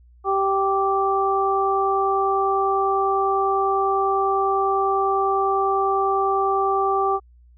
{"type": "harmonic tone", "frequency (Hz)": 390, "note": "G4", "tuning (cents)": -9, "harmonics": [1, 2, 3], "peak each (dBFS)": [-22, -22, -22], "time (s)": [0.24, 7.2], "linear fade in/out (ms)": 50, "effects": ["added 60 Hz sine -48 dBFS peak until 7.57 s"]}